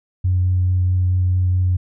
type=tone with vibrato; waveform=sine; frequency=91.2 Hz; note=F#2; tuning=24 cents flat; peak=-13 dBFS; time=0.24-1.77 s; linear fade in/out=10 ms; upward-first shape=triangle; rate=4.6 Hz; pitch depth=12 cents each way; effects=tanh soft clip ceiling -9 dBFS